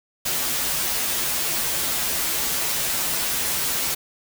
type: noise with comb filter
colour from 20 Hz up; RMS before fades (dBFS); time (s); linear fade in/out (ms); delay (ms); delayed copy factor
white; -24; 0.25-3.95; 10; 10; -0.85
effects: none

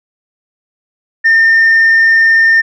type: tone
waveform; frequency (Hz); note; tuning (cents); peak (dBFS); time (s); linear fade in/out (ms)
sine; 1811; A6; +49; -3; 1.24-2.62; 20
effects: tanh soft clip ceiling -3 dBFS

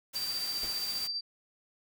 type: noise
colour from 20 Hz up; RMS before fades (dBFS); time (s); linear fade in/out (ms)
white; -41; 0.13-1.08; 20
type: tone with tremolo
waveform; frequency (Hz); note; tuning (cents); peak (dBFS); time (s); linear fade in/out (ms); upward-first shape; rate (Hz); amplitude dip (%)
sine; 4677; D8; -8; -30; 0.15-1.21; 10; triangle; 15; 50
type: noise with exponential decay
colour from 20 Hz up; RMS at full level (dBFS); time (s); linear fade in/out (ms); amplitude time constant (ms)
pink; -39; 0.63-0.82; 2; 41
effects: none

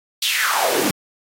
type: noise with high-pass filter sweep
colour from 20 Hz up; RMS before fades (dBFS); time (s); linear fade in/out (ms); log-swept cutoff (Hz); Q
pink; -19; 0.22-0.91; 5; 3800 to 220; 3.8
effects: AAC 48 kbps

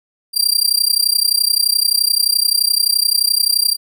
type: tone with amplitude modulation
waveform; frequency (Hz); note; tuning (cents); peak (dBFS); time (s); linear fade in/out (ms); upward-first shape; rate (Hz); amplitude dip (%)
sawtooth; 4731; D8; +12; -6; 0.33-3.77; 50; sine; 31.6; 95
effects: none

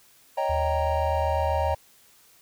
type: chord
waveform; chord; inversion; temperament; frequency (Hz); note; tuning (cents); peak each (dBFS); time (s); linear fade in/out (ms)
triangle; Eb dominant seventh; third; equal; 554.4 / 622.3 / 784 / 932.3; Db5 / Eb5 / G5 / Bb5; 0 / 0 / 0 / 0; -27; 0.37-1.75; 10
type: tone with pitch glide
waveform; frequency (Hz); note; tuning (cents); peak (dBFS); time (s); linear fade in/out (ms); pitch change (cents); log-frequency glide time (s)
sine; 77.78 to 79.09; D#2 to D#2; 0 to +29; -27; 0.49-1.75; 10; +29; 0.82-1.09
effects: white hiss -57 dBFS RMS until 2.41 s

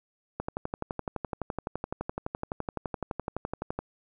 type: click train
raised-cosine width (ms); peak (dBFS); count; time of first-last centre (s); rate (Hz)
1; -17; 41; 0.4-3.79; 11.8
effects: none

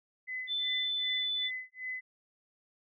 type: tone with tremolo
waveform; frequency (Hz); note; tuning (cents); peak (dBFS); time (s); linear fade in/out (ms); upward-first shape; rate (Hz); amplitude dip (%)
sine; 2021; B6; +39; -34; 0.27-2.01; 20; sine; 2.6; 100
type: tone with pitch glide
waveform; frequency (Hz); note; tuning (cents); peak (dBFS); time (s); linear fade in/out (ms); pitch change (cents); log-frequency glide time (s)
sine; 3520 to 3494; A7 to A7; 0 to -13; -30; 0.47-1.51; 50; -13; 0.79-1.28
effects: none

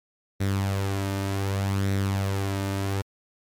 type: tone with flanger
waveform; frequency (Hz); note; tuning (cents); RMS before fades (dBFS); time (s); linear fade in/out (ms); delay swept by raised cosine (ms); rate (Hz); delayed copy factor
sawtooth; 98; G2; 0; -26; 0.4-3.02; 10; 0.51 to 3.31; 0.66; +0.5
effects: MP3 96 kbps

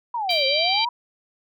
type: exponential two-way sweep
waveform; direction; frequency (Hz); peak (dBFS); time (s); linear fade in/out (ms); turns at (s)
sine; down then up; 987.8 to 523.3 to 987.8; -23; 0.14-0.89; 5; 0.46
type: harmonic tone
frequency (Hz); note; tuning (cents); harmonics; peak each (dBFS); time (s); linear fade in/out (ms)
783; G5; -2; 3 / 4 / 5 / 6; -25 / -25 / -25 / -25; 0.29-0.85; 5
type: noise with exponential decay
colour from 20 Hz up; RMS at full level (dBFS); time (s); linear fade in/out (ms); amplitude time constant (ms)
white; -38; 0.3-0.59; 5; 63
effects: none

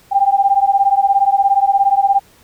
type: beating tone pair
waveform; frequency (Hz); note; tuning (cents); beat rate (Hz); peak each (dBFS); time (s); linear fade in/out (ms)
sine; 784 / 801; G5 / G5; 0 / +37; 17; -13 / -13; 0.11-2.2; 20
effects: pink hiss -49 dBFS RMS until 2.43 s

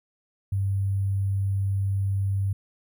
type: tone with sample-and-hold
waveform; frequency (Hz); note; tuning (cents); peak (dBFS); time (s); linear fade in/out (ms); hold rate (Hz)
sine; 98; G2; 0; -22; 0.52-2.53; 5; 11025
effects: none

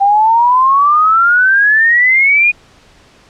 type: exponential sweep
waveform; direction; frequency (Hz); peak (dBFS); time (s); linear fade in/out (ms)
sine; up; 784 to 2473; -6; 0-2.52; 20
effects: pink hiss -45 dBFS RMS until 3.29 s + low-pass 6000 Hz 12 dB/octave

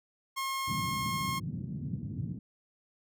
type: tone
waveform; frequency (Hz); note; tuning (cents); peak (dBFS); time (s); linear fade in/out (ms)
sawtooth; 1075; C6; +47; -28; 0.36-1.4; 20
type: band-pass noise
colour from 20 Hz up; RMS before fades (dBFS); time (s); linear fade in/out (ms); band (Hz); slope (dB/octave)
pink; -37; 0.67-2.39; 10; 110 to 210; 24
effects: none

